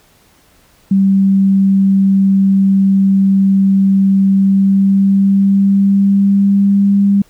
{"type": "tone with pitch glide", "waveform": "sine", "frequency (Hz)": [194.4, 199.52], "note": ["G3", "G3"], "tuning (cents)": [-14, 31], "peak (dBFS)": -7, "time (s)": [0.91, 7.22], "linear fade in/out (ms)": 5, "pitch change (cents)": 45, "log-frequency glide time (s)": [4.3, 6.98], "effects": ["pink hiss -50 dBFS RMS until 7.29 s"]}